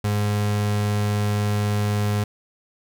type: tone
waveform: 35% pulse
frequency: 103.83 Hz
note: G#2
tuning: in tune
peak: -18 dBFS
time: 0.04-2.24 s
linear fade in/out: 5 ms
effects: none